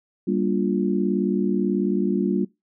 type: chord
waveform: sine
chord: G minor seventh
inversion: none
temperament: just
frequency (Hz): 196 / 235.2 / 294 / 352.8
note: G3 / Bb3 / D4 / F4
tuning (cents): 0 / +16 / +2 / +18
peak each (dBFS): -23 / -26 / -26 / -25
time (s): 0.27-2.45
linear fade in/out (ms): 10
effects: noise-tail reverb RT60 0.2 s tail -22 dB re dry